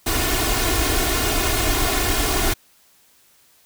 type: noise with comb filter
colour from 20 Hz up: pink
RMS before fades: -20 dBFS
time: 0.06-2.54 s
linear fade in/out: 10 ms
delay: 2.8 ms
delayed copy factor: +0.9
effects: white hiss -56 dBFS RMS until 3.65 s